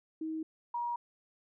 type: tone pair in turn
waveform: sine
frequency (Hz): 317.4 / 953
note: D#4 / A#5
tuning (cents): +35 / +38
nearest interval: octave + perfect fifth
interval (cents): 1903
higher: second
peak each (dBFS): -34 / -32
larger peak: second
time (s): 0.21-0.43 / 0.74-0.96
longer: neither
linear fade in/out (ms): 5
effects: none